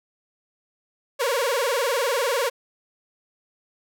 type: tone with vibrato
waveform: sawtooth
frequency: 513 Hz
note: C5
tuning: 34 cents flat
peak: -17 dBFS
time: 1.19-2.5 s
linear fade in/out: 20 ms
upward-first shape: sine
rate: 20 Hz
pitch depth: 190 cents each way
effects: none